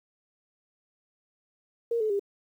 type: tone with pitch steps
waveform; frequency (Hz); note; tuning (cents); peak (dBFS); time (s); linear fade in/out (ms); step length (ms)
sine; 466.2 / 432.5 / 401.2; A#4 / A4 / G4; 0 / -30 / +40; -24; 1.91-2.195; 5; 95
effects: 10-bit